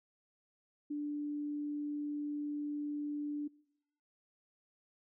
sine tone, 293.7 Hz, D4, in tune, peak -35 dBFS, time 0.9-3.48 s, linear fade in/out 10 ms, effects noise-tail reverb RT60 0.8 s tail -24 dB re dry

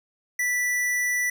square tone, 1970 Hz, B6, 5 cents flat, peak -23 dBFS, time 0.39-1.3 s, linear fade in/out 5 ms, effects 10-bit

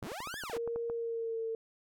sawtooth linear two-way sweep, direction up then down, 44.88 to 1798 to 247.5 Hz, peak -36 dBFS, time 0.02-0.58 s, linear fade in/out 10 ms, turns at 0.39 s
clicks, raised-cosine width 1 ms, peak -29 dBFS, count 12, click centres 0.027 / 0.068 / 0.118 / 0.204 / 0.273 / 0.341 / 0.437 / 0.498 / 0.566 / 0.676 / 0.76 / 0.899 s
sine tone with pitch glide, 466.2 to 450.8 Hz, A#4 to A4, 0 to +42 cents, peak -33 dBFS, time 0.53-1.55 s, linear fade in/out 2 ms, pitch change -58 cents, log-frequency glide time 0.92-1.43 s
effects none

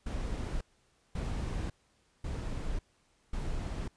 brown noise bursts, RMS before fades -35 dBFS, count 4, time 0.06-3.88 s, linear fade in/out 5 ms, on 550 ms, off 540 ms, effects pink hiss -70 dBFS RMS until 3.96 s + resampled to 22050 Hz

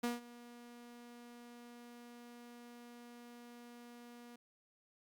sawtooth tone with ADSR envelope, 239.6 Hz, A#3, 48 cents sharp, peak -29 dBFS, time 0.03-4.36 s, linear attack 11 ms, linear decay 160 ms, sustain -20 dB, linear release 5 ms, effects Opus 48 kbps

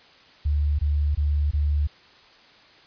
sine tone bursts, 73.42 Hz, D2, in tune, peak -19 dBFS, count 4, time 0.45-1.873 s, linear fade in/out 10 ms, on 340 ms, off 21 ms, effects white hiss -52 dBFS RMS until 2.86 s + resampled to 11025 Hz

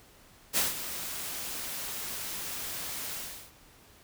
white noise with ADSR envelope, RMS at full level -25 dBFS, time 0.53-3.52 s, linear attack 41 ms, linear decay 160 ms, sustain -12 dB, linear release 380 ms, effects pink hiss -57 dBFS RMS until 4.03 s

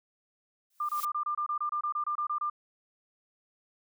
blue noise with exponential growth, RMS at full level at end -35 dBFS, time 0.7-1.05 s, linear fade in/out 5 ms, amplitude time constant 74 ms
sine tone bursts, 1197 Hz, D6, 33 cents sharp, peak -28 dBFS, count 15, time 0.8-2.499 s, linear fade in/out 5 ms, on 89 ms, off 26 ms
effects none

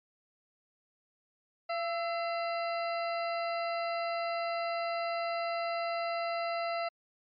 harmonic tone with a mistuned harmonic, 680 Hz, F5, 46 cents flat, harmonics 1 / 2 / 3 / 4 / 6 / 7, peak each -32 / -38 / -42 / -44 / -48 / -49 dBFS, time 1.69-6.89 s, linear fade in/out 10 ms, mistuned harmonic 2, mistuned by -48 cents, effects MP3 48 kbps

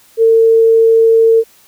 sine tone, 452.2 Hz, A4, 47 cents sharp, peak -5 dBFS, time 0.17-1.44 s, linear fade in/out 50 ms, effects white hiss -47 dBFS RMS until 1.67 s

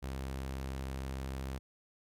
sawtooth tone, 66.5 Hz, C2, 29 cents sharp, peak -33 dBFS, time 0.02-1.59 s, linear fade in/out 20 ms, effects MP3 96 kbps

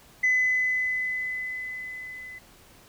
sine tone with level ramp, 2014 Hz, B6, 33 cents sharp, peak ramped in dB -17 to -39 dBFS, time 0.23-2.39 s, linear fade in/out 10 ms, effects tanh soft clip ceiling -16 dBFS + pink hiss -54 dBFS RMS until 2.88 s

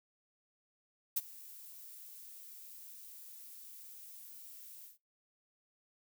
violet noise with ADSR envelope, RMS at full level -30 dBFS, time 1.16-4.98 s, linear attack 10 ms, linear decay 33 ms, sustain -22 dB, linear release 140 ms, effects noise-tail reverb RT60 0.2 s tail -22 dB re dry

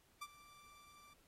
sawtooth tone with ADSR envelope, 1174.7 Hz, D6, in tune, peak -39 dBFS, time 0.21-1.14 s, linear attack 12 ms, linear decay 47 ms, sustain -18 dB, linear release 10 ms, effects pink hiss -72 dBFS RMS until 1.27 s + AAC 48 kbps

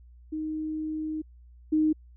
sine tone pair in turn, 311.1 / 310 Hz, D#4 / D#4, 0 / -6 cents, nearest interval unison, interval 6 cents, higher first, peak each -29 / -20 dBFS, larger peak second, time 0.32-1.22 / 1.72-1.93 s, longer first, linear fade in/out 10 ms, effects added 60 Hz sine -49 dBFS peak until 2.16 s

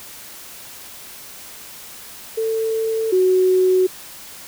sine tone pair in turn, 445.9 / 370.9 Hz, A4 / F#4, +23 / +4 cents, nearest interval minor third, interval 319 cents, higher first, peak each -18 / -12 dBFS, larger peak second, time 2.37-3.12 / 3.12-3.87 s, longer neither, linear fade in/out 10 ms, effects white hiss -38 dBFS RMS until 4.47 s

